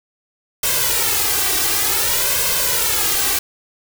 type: noise with flanger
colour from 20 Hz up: white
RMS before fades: -18 dBFS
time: 0.63-3.39 s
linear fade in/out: 5 ms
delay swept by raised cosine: 1.9 to 2.6 ms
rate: 0.55 Hz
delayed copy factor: +0.85
effects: none